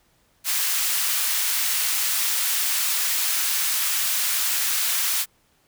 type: high-pass noise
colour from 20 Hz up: white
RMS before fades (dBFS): -23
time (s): 0.44-5.26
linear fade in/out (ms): 50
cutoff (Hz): 1300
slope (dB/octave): 12
effects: pink hiss -63 dBFS RMS until 5.67 s